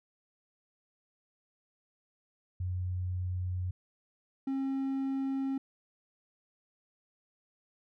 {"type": "tone pair in turn", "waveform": ["sine", "triangle"], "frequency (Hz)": [90.9, 269.5], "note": ["F#2", "C#4"], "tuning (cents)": [-30, -49], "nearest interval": "octave + perfect fifth", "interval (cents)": 1881, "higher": "second", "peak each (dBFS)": [-31, -28], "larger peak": "second", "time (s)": [[2.6, 3.71], [4.47, 5.58]], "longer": "neither", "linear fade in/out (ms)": 5, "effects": []}